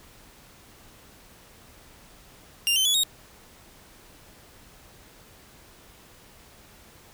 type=tone with pitch steps; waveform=sawtooth; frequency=2794 / 3082 / 3400 / 3751 Hz; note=F7 / G7 / G#7 / A#7; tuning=0 / -30 / +40 / +10 cents; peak=-17 dBFS; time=2.67-3.034 s; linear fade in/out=0 ms; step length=91 ms; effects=pink hiss -52 dBFS RMS until 7.13 s